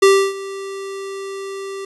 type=tone with ADSR envelope; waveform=square; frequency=391.1 Hz; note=G4; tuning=4 cents flat; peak=-7 dBFS; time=0.02-1.85 s; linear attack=9 ms; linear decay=300 ms; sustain=-20 dB; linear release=4 ms; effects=resampled to 24000 Hz + 8-bit